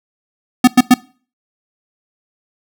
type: tone bursts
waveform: square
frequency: 250 Hz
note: B3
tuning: 21 cents sharp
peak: -4 dBFS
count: 3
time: 0.64-0.941 s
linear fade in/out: 5 ms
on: 35 ms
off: 98 ms
effects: noise-tail reverb RT60 0.4 s tail -22 dB re dry